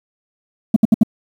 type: tone bursts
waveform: sine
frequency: 220 Hz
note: A3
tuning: in tune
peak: -3 dBFS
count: 4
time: 0.74-1.033 s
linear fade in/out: 5 ms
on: 23 ms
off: 67 ms
effects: tanh soft clip ceiling -5 dBFS + 7-bit